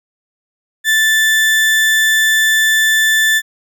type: tone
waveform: 35% pulse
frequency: 1760 Hz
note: A6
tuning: in tune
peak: -8 dBFS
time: 0.84-3.42 s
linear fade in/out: 50 ms
effects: none